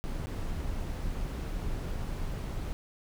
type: noise with dropouts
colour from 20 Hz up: brown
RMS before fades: -34 dBFS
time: 0.04-2.73 s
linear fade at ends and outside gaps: 0 ms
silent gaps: 0.259-0.27 s
effects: none